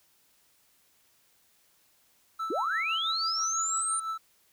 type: tone with tremolo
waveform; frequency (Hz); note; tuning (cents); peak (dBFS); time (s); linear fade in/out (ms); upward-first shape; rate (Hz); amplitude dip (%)
triangle; 1318.5; E6; 0; -27; 2.39-4.18; 10; triangle; 6; 60
type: linear sweep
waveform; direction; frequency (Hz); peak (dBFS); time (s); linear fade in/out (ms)
sine; up; 268.6 to 9150; -28; 2.5-4; 5
effects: white hiss -66 dBFS RMS until 4.52 s